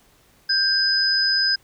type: tone pair together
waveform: sine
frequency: 1577 / 5014 Hz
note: G6 / D#8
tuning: +10 / +12 cents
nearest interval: octave + minor sixth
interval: 2002 cents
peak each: -22 / -18 dBFS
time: 0.49-1.56 s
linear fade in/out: 10 ms
effects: pink hiss -57 dBFS RMS until 1.63 s